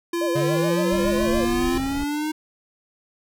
square tone with pitch glide, 341.6 to 344.8 Hz, F4 to F4, -38 to -22 cents, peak -23 dBFS, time 0.13-1.78 s, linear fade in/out 5 ms, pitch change +16 cents, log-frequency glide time 0.63-1.04 s
sine tone with vibrato, 554.4 Hz, C#5, in tune, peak -24 dBFS, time 0.21-1.45 s, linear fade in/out 5 ms, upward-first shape sine, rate 7.1 Hz, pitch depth 190 cents each way
square linear sweep, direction up, 138.59 to 311.7 Hz, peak -24 dBFS, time 0.35-2.32 s, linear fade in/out 10 ms
brown noise, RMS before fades -31 dBFS, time 0.92-2.04 s, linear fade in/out 5 ms
effects none

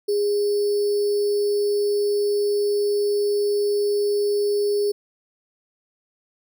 sine tone with sample-and-hold, 410 Hz, G#4, 22 cents flat, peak -18 dBFS, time 0.08-4.92 s, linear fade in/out 10 ms, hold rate 4900 Hz, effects none

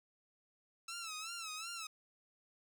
10% pulse tone with vibrato, 1318.5 Hz, E6, in tune, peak -34 dBFS, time 0.88-1.87 s, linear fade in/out 5 ms, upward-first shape sine, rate 2.7 Hz, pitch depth 99 cents each way, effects none

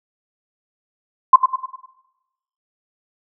sine tone with echo, 1043 Hz, C6, 6 cents flat, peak -3 dBFS, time 1.33-1.36 s, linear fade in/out 5 ms, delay 100 ms, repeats 5, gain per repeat -7 dB, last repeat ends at 1.86 s, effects noise-tail reverb RT60 1.0 s tail -17 dB re dry

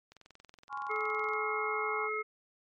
click train, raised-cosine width 0.2 ms, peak -36 dBFS, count 27, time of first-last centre 0.12-1.335 s, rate 21.4 Hz
sine chord, Db major seventh, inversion second, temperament equal with one note detuned, 830.6 / 1036.3 / 1108.7 / 1396.9 Hz, Ab5 / C6 / Db6 / F6, 0 / -17 / 0 / 0 cents, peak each -40 / -43 / -39 / -43 dBFS, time 0.69-2.1 s, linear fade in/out 50 ms
harmonic tone, 430 Hz, A4, 40 cents flat, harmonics 1 / 3 / 5, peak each -36 / -36 / -36 dBFS, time 0.89-2.23 s, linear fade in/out 20 ms
effects MP3 64 kbps

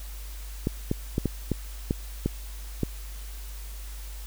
clicks, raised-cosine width 3 ms, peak -11 dBFS, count 8, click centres 0.671 / 0.914 / 1.181 / 1.257 / 1.517 / 1.909 / 2.26 / 2.833 s, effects added 50 Hz sine -36 dBFS peak until 4.26 s + white hiss -47 dBFS RMS until 4.26 s

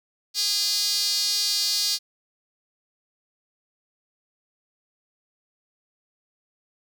sawtooth tone with high-pass filter, 409 Hz, G#4, 26 cents flat, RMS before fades -24 dBFS, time 0.34-1.99 s, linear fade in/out 50 ms, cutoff 4600 Hz, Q 4.8, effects none

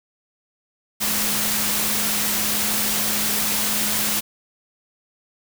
sine tone in noise, 210 Hz, G#3, 19 cents sharp, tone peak -32 dBFS, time 1-4.21 s, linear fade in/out 20 ms, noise white, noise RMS -22 dBFS, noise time 1-4.21 s, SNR -13 dB, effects none

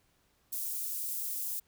white high-pass noise, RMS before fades -36 dBFS, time 0.52-1.6 s, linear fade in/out 10 ms, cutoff 10000 Hz, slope 12 dB/octave, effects pink hiss -71 dBFS RMS until 1.67 s

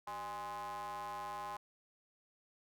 square ring-modulated tone, 110 Hz, A2, in tune, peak -39 dBFS, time 0.07-1.57 s, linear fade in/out 5 ms, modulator 931 Hz, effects none

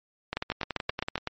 two click trains, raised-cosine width 0.3 ms, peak -14 / -12 dBFS, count 11 / 7, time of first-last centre 0.33-1.273 / 0.37-1.156 s, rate 10.6 / 7.63 Hz, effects MP3 32 kbps

